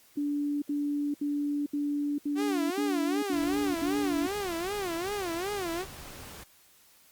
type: tone bursts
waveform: sine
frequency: 290 Hz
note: D4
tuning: 22 cents flat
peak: -27 dBFS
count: 8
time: 0.17-4.267 s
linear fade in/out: 5 ms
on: 450 ms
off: 71 ms
type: tone with vibrato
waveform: sawtooth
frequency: 370 Hz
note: F#4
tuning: in tune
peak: -27 dBFS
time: 2.35-5.86 s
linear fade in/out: 50 ms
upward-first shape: sine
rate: 2.6 Hz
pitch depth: 200 cents each way
type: noise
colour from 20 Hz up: pink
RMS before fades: -45 dBFS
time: 3.32-6.44 s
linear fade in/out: 10 ms
effects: white hiss -60 dBFS RMS until 7.11 s + Opus 48 kbps